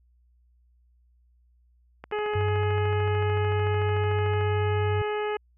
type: click train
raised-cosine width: 0.5 ms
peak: -24 dBFS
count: 33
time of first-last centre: 2.04-4.41 s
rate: 13.5 Hz
type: harmonic tone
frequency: 420.8 Hz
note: G#4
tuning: 23 cents sharp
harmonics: 1 / 2 / 3 / 4 / 5 / 6 / 7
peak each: -27 / -33 / -37 / -39 / -41 / -43 / -44 dBFS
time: 2.12-5.37 s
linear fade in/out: 5 ms
type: tone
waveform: sine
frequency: 98 Hz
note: G2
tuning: in tune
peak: -24 dBFS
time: 2.35-5.02 s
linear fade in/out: 5 ms
effects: added 60 Hz sine -59 dBFS peak until 5.57 s

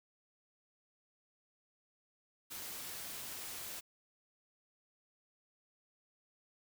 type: noise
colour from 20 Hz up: white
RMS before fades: -45 dBFS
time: 2.5-3.81 s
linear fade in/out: 20 ms
effects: none

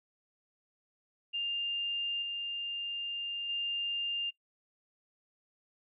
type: tone with level steps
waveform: sine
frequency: 2802 Hz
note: F7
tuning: 5 cents sharp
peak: -31 / -34 / -31 dBFS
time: 1.33-4.31 s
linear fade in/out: 20 ms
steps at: 2.22 / 3.49 s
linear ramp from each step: 5 ms
effects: noise-tail reverb RT60 0.1 s tail -22 dB re dry

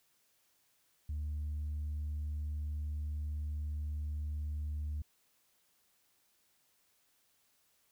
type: tone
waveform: sine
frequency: 75 Hz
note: D2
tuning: 37 cents sharp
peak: -33 dBFS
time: 1.09-5.02 s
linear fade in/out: 5 ms
effects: tanh soft clip ceiling -33 dBFS + white hiss -73 dBFS RMS until 7.91 s

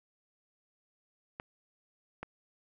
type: clicks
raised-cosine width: 0.5 ms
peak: -24 / -24 dBFS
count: 2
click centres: 1.399 / 2.23 s
effects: none

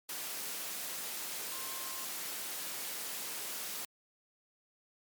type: tone in noise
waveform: sine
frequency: 1058 Hz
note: C6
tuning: 19 cents sharp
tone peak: -49 dBFS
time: 1.52-2.05 s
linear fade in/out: 2 ms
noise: white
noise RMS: -40 dBFS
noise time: 0.09-3.85 s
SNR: -12 dB
effects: high-pass 200 Hz 12 dB/octave + MP3 96 kbps

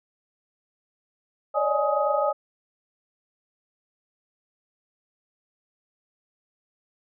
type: tone cluster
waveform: sine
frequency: 562 / 585 / 613 / 835 / 1257 Hz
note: C#5 / D5 / D#5 / G#5 / D#6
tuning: +24 / -7 / -26 / +9 / +17 cents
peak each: -27 dBFS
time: 1.54-2.33 s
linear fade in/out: 20 ms
effects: none

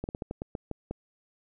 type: slowing click train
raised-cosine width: 2 ms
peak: -20 dBFS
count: 9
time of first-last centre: 0.04-0.91 s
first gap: 49 ms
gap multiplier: 1.22
effects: none

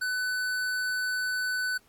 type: tone with hard clipping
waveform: triangle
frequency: 1500 Hz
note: F#6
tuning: 23 cents sharp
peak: -29 dBFS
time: 0.01-1.78 s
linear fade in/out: 10 ms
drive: 18 dB
effects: pink hiss -64 dBFS RMS until 1.88 s + AAC 64 kbps

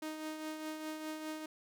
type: tone with tremolo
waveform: sawtooth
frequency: 311.1 Hz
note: D#4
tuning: in tune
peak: -34 dBFS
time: 0.02-1.46 s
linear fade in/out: 5 ms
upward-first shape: triangle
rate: 4.9 Hz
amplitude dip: 50%
effects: none

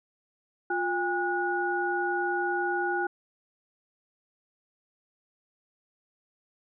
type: tone cluster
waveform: sine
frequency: 352.9 / 809 / 1457 Hz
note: F4 / G#5 / F#6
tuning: +18 / -46 / -27 cents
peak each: -30 dBFS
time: 0.7-3.07 s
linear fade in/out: 5 ms
effects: none

